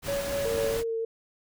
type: noise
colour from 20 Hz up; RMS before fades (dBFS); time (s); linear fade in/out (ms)
pink; -35; 0.02-0.84; 50
type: tone with tremolo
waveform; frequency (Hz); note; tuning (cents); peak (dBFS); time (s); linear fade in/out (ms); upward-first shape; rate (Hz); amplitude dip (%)
triangle; 561; C#5; +21; -25; 0.08-0.77; 5; square; 4; 40
type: tone with vibrato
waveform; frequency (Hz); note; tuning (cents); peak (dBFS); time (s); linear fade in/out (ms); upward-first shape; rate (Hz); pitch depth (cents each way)
sine; 455.4; A#4; -40; -27; 0.45-1.05; 5; sine; 3.4; 16
effects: none